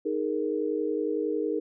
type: chord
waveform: sine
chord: D# suspended fourth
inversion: none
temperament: equal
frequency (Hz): 311.1 / 415.3 / 466.2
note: D#4 / G#4 / A#4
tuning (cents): 0 / 0 / 0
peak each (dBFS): -30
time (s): 0.05-1.6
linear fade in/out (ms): 10
effects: none